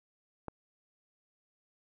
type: click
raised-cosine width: 1 ms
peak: -24 dBFS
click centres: 0.483 s
effects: none